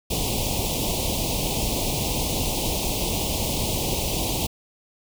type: band-stop noise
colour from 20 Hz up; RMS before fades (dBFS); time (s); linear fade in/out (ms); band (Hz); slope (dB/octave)
pink; -25; 0.1-4.47; 10; 930 to 2500; 48
effects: none